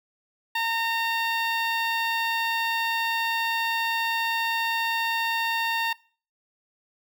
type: tone with notch filter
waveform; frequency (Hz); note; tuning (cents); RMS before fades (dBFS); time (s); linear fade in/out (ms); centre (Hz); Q
15% pulse; 915; A#5; -32; -26; 0.55-5.93; 5; 9000; 0.82
effects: noise-tail reverb RT60 0.4 s tail -21 dB re dry